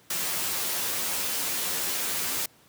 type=noise with comb filter; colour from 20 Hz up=white; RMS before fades=-29 dBFS; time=0.1-2.46 s; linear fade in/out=5 ms; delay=11 ms; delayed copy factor=+0.8; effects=pink hiss -58 dBFS RMS until 2.68 s + high-pass 100 Hz 12 dB/octave